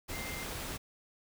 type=tone in noise; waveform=sine; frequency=2093 Hz; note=C7; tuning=in tune; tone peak=-43 dBFS; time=0.12-0.45 s; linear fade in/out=20 ms; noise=pink; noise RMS=-40 dBFS; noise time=0.08-0.78 s; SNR=-6 dB; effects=none